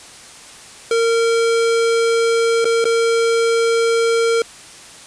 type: tone with dropouts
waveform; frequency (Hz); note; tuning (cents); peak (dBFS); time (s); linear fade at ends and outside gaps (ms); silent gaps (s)
square; 460; A#4; -23; -14; 0.91-4.42; 2; 2.645-2.653 / 2.843-2.853
effects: white hiss -39 dBFS RMS until 5.06 s + resampled to 22050 Hz